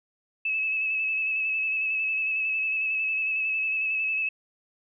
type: tone with vibrato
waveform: sine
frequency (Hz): 2597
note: E7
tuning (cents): -26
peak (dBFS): -24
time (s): 0.45-4.29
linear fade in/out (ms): 5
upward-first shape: square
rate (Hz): 11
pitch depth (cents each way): 23
effects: none